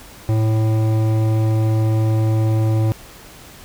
sine tone with hard clipping, 110 Hz, A2, in tune, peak -16 dBFS, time 0.29-2.92 s, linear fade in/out 0 ms, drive 13 dB, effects pink hiss -41 dBFS RMS until 3.64 s

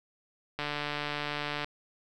click train, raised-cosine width 0.3 ms, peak -17 dBFS, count 156, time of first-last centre 0.59-1.644 s, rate 147 Hz, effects none

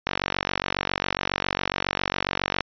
click train, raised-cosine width 0.3 ms, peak -6 dBFS, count 121, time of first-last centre 0.07-2.607 s, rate 47.3 Hz, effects resampled to 11025 Hz

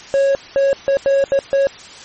triangle tone bursts at uneven times, 550 Hz, C#5, 14 cents flat, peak -9 dBFS, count 6, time 0.14-0.35 / 0.56-0.73 / 0.88-0.97 / 1.06-1.24 / 1.32-1.39 / 1.53-1.67 s, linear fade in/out 0 ms, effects white hiss -37 dBFS RMS until 2.04 s + MP3 32 kbps

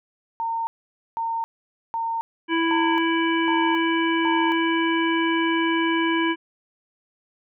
sine tone bursts, 914 Hz, A#5, 34 cents flat, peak -23 dBFS, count 6, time 0.4-4.52 s, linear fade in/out 0 ms, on 270 ms, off 500 ms
harmonic tone, 330 Hz, E4, 2 cents sharp, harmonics 1 / 3 / 5 / 7 / 9, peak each -21 / -26 / -28 / -29 / -31 dBFS, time 2.48-6.36 s, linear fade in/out 50 ms
effects none

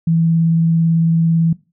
sine tone with vibrato, 164.81 Hz, E3, in tune, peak -11 dBFS, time 0.07-1.53 s, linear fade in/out 5 ms, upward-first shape triangle, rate 18 Hz, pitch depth 15 cents each way, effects noise-tail reverb RT60 0.3 s tail -20 dB re dry

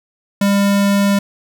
square tone, 200.2 Hz, G3, 37 cents sharp, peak -12 dBFS, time 0.41-1.19 s, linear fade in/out 5 ms, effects none

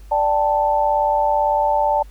sine chord, D suspended fourth, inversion none, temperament just, 587.3 / 783.1 / 881 Hz, D5 / G5 / A5, 0 / -2 / +2 cents, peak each -20 / -22 / -17 dBFS, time 0.11-2.03 s, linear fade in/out 10 ms, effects added 50 Hz sine -37 dBFS peak until 2.1 s + pink hiss -54 dBFS RMS until 2.1 s

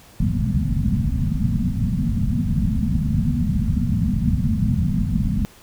white low-pass noise, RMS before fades -20 dBFS, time 0.2-5.45 s, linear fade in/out 0 ms, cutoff 240 Hz, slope 96 dB/octave, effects pink hiss -48 dBFS RMS until 5.62 s

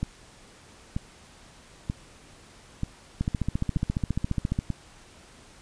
two click trains, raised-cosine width 5 ms, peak -15 / -13 dBFS, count 6 / 21, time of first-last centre 0.03-4.703 / 3.21-4.589 s, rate 1.07 / 14.5 Hz, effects pink hiss -52 dBFS RMS until 5.61 s + resampled to 22050 Hz

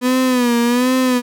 35% pulse tone with vibrato, 246.9 Hz, B3, in tune, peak -11 dBFS, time 0.01-1.22 s, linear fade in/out 50 ms, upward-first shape sine, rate 1.3 Hz, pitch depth 80 cents each way, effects none

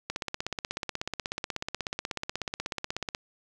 click train, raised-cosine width 0.2 ms, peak -14 dBFS, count 51, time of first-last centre 0.1-3.149 s, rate 16.4 Hz, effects none

